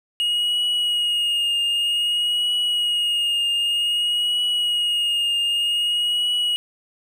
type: tone with vibrato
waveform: triangle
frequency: 2873 Hz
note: F7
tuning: 48 cents sharp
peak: -17 dBFS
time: 0.2-6.56 s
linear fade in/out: 0 ms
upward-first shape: triangle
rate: 0.53 Hz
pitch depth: 33 cents each way
effects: none